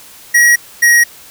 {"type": "tone pair in turn", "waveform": "square", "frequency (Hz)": [1905, 1892.9], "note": ["A#6", "A#6"], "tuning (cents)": [37, 26], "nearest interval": "unison", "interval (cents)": 11, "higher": "first", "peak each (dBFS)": -6, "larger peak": "neither", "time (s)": [[0.34, 0.56], [0.82, 1.04]], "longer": "neither", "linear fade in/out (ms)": 10, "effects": ["white hiss -38 dBFS RMS until 1.3 s"]}